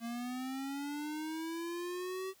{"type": "linear sweep", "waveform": "square", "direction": "up", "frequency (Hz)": [229.5, 383.9], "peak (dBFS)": -38, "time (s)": [0, 2.34], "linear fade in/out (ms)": 50, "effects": ["white hiss -65 dBFS RMS until 2.4 s"]}